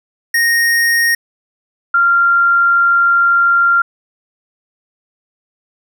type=tone pair in turn; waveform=square / sine; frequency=1860 / 1386.4 Hz; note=A#6 / F6; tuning=-4 / -13 cents; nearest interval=perfect fourth; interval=509 cents; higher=first; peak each=-11 / -8 dBFS; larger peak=second; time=0.34-1.15 / 1.94-3.82 s; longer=second; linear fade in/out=5 ms; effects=none